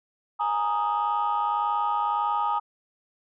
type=chord; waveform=sine; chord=Ab suspended second; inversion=none; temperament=equal; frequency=830.6 / 932.3 / 1244.5 Hz; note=Ab5 / Bb5 / Eb6; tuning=0 / 0 / 0 cents; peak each=-26 dBFS; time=0.39-2.6 s; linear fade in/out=20 ms; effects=tanh soft clip ceiling -17 dBFS